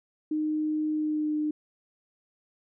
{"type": "tone with pitch glide", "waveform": "sine", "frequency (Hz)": [307.3, 303.1], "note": ["D#4", "D#4"], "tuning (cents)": [-21, -45], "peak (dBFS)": -25, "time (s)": [0.31, 1.51], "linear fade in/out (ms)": 5, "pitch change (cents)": -24, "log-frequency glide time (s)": [0.93, 1.34], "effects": []}